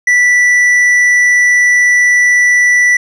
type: tone with tanh clipping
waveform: triangle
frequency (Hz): 1966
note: B6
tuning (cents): -8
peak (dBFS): -7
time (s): 0.07-2.97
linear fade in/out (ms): 5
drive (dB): 10
effects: none